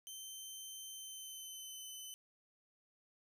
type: tone with pitch glide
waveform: 15% pulse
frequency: 3097 to 3035 Hz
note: G7 to F#7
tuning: -22 to +43 cents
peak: -40 dBFS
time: 0.07-2.14 s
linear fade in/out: 0 ms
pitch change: -35 cents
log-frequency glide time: 0.92-1.9 s
effects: none